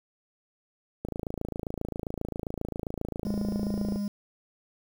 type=click train; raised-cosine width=2 ms; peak=-19 dBFS; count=81; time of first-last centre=1.05-3.959 s; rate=27.5 Hz
type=tone with pitch glide; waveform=triangle; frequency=204.5 to 203.2 Hz; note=G#3 to G#3; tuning=-26 to -38 cents; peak=-26 dBFS; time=3.25-4.08 s; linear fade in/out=2 ms; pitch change=-12 cents; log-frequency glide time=3.62-3.96 s
effects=8-bit